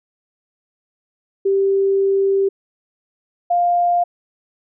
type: tone pair in turn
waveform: sine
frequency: 391.4 / 701 Hz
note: G4 / F5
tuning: -3 / +6 cents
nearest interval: minor seventh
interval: 1009 cents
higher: second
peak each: -13 dBFS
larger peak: neither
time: 1.45-2.49 / 3.5-4.04 s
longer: first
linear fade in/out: 10 ms
effects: none